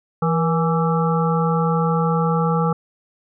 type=harmonic tone with a mistuned harmonic; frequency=166.1 Hz; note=E3; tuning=13 cents sharp; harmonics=1 / 3 / 5 / 7 / 8; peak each=-18 / -23 / -25 / -26 / -27 dBFS; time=0.22-2.73 s; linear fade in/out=5 ms; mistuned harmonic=3; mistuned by=-68 cents; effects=none